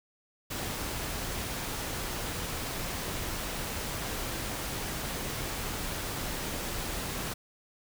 pink noise, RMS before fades -35 dBFS, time 0.5-7.34 s, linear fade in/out 10 ms, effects none

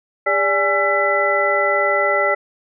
sine tone cluster, 404.5 / 583 / 829 / 1350 / 1998 Hz, G#4 / D5 / G#5 / E6 / B6, -46 / -13 / -3 / +41 / +20 cents, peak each -24 / -19 / -24 / -21 / -19 dBFS, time 0.26-2.35 s, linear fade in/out 10 ms, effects none

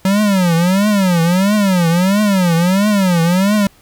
square tone with vibrato, 187.1 Hz, F#3, 20 cents sharp, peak -11 dBFS, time 0.05-3.67 s, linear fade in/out 2 ms, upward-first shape triangle, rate 1.5 Hz, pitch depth 240 cents each way, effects pink hiss -49 dBFS RMS until 3.81 s

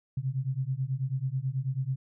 sine beating tone pair, 127.7 / 136.9 Hz, C3 / C#3, -42 / -21 cents, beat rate 9.2 Hz, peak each -31 dBFS, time 0.17-1.96 s, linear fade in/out 5 ms, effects none

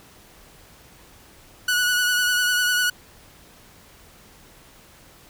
sawtooth tone with vibrato, 1470 Hz, F#6, 12 cents flat, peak -15 dBFS, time 1.68-2.9 s, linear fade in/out 5 ms, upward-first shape triangle, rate 10 Hz, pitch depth 31 cents each way, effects pink hiss -50 dBFS RMS until 5.29 s

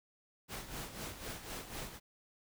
pink noise with tremolo, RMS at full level -42 dBFS, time 0.48-2 s, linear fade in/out 50 ms, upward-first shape sine, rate 4 Hz, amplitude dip 65%, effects none

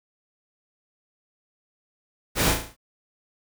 pink noise with echo, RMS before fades -22 dBFS, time 2.35-2.55 s, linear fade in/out 50 ms, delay 36 ms, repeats 6, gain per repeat -5 dB, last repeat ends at 2.766 s, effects none

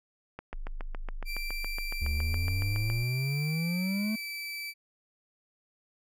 click train, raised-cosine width 0.5 ms, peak -24 dBFS, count 19, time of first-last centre 0.39-2.9 s, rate 7.17 Hz
sine tone, 25.42 Hz, G#0, 36 cents flat, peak -33 dBFS, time 0.53-3.04 s, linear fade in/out 10 ms
30% pulse tone with pitch glide, 2349 to 2318 Hz, D7 to D7, 0 to -23 cents, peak -33 dBFS, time 1.25-4.74 s, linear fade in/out 50 ms, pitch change -23 cents, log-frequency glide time 3.13-4.02 s
triangle exponential sweep, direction up, 69.3 to 220.9 Hz, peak -26 dBFS, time 2.01-4.16 s, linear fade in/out 10 ms
effects none

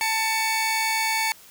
sawtooth tone pair together, 886.1 / 2240 Hz, A5 / C#7, +12 / +18 cents, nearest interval octave + major third, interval 1606 cents, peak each -21 dBFS, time 0.01-1.32 s, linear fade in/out 0 ms, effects white hiss -49 dBFS RMS until 1.5 s

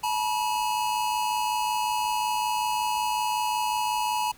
square tone pair together, 860.6 / 966 Hz, A5 / B5, -39 / -39 cents, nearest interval major second, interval 200 cents, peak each -28 dBFS, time 0.03-4.32 s, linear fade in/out 10 ms, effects pink hiss -53 dBFS RMS until 4.37 s

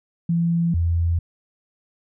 sine tone pair in turn, 169 / 84.5 Hz, E3 / E2, +43 / +43 cents, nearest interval octave, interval 1200 cents, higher first, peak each -17 dBFS, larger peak neither, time 0.29-0.74 / 0.74-1.19 s, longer neither, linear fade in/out 5 ms, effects none

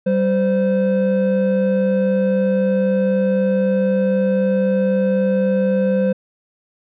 triangle tone pair together, 193.4 / 516.3 Hz, G3 / C5, -23 / -23 cents, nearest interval octave + perfect fourth, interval 1700 cents, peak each -15 dBFS, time 0.06-6.13 s, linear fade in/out 10 ms, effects resampled to 8000 Hz

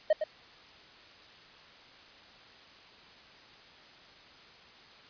triangle tone with echo, 620 Hz, D#5, 6 cents flat, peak -18 dBFS, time 0.1-0.13 s, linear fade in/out 5 ms, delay 110 ms, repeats 1, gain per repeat -8 dB, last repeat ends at 0.24 s, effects white hiss -54 dBFS RMS until 5.09 s + resampled to 11025 Hz

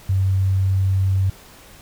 sine tone, 95.6 Hz, G2, 43 cents flat, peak -15 dBFS, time 0.09-1.3 s, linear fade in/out 5 ms, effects pink hiss -45 dBFS RMS until 1.81 s

